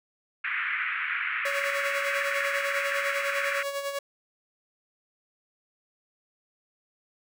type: band-pass noise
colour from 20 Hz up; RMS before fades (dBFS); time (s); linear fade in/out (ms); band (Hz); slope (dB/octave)
white; -30; 0.44-3.63; 5; 1300 to 2400; 48
type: tone with tremolo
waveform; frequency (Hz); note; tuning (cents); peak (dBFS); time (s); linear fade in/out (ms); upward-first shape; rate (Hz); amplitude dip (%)
sawtooth; 560; C#5; +18; -24; 1.45-3.99; 5; sine; 10; 55
effects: none